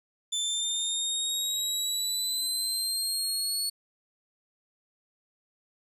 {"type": "exponential sweep", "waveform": "25% pulse", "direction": "up", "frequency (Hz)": [3520, 4400], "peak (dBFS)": -23, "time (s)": [0.32, 3.7], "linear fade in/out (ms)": 10, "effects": []}